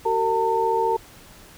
sine tone cluster, 381.6 / 456.3 / 900 Hz, G4 / A#4 / A5, -47 / -37 / +39 cents, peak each -26 / -23 / -21 dBFS, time 0.05-0.97 s, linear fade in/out 10 ms, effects pink hiss -47 dBFS RMS until 1.57 s

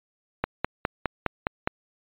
click train, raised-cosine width 0.5 ms, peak -8 dBFS, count 7, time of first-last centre 0.44-1.675 s, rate 4.86 Hz, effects resampled to 8000 Hz

